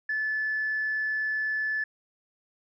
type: tone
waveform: sine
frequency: 1736 Hz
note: A6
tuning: 24 cents flat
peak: -25 dBFS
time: 0.09-1.84 s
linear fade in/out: 5 ms
effects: tanh soft clip ceiling -21 dBFS